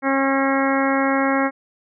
harmonic tone, 271.4 Hz, C#4, 36 cents flat, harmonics 1 / 2 / 3 / 4 / 5 / 6 / 7 / 8, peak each -20 / -23 / -25 / -26 / -27 / -28 / -28 / -29 dBFS, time 0.02-1.51 s, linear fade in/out 50 ms, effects none

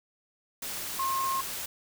sine tone in noise, 1069 Hz, C6, 37 cents sharp, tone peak -27 dBFS, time 0.99-1.41 s, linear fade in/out 5 ms, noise white, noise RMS -36 dBFS, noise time 0.62-1.66 s, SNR +6 dB, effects none

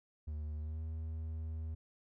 triangle tone with pitch glide, 75.9 to 79.67 Hz, D#2 to D#2, -42 to +42 cents, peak -36 dBFS, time 0.27-1.75 s, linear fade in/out 10 ms, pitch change +84 cents, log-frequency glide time 0.57-0.81 s, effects none

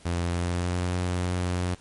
sawtooth tone with pitch glide, 86.5 to 89.71 Hz, F2 to F2, -16 to +47 cents, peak -21 dBFS, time 0.05-1.75 s, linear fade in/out 10 ms, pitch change +63 cents, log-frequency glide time 0.27-0.87 s, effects pink hiss -53 dBFS RMS until 1.8 s + MP3 48 kbps

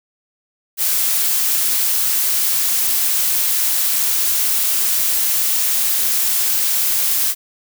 blue noise, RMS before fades -17 dBFS, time 0.77-7.35 s, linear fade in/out 50 ms, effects none

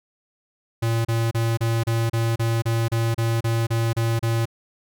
square tone bursts, 114.7 Hz, A#2, 28 cents flat, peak -20 dBFS, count 14, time 0.82-4.456 s, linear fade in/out 10 ms, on 230 ms, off 32 ms, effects none

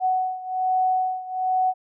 sine beating tone pair, 744 / 745.2 Hz, F#5 / F#5, +9 / +12 cents, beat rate 1.2 Hz, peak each -22 / -25 dBFS, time 0-1.74 s, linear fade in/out 50 ms, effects none

